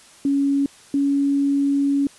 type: tone pair in turn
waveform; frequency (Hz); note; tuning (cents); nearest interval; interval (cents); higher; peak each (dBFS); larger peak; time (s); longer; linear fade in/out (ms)
sine; 279.1 / 280.3; C#4 / C#4; +12 / +19; unison; 7; second; -16; neither; 0.25-0.66 / 0.94-2.07; second; 2
effects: white hiss -48 dBFS RMS until 2.18 s + resampled to 24000 Hz